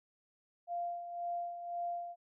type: tone with tremolo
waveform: sine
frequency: 695 Hz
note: F5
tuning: 9 cents flat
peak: -34 dBFS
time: 0.67-2.16 s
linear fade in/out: 50 ms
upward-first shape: sine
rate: 1.9 Hz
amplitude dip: 60%
effects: none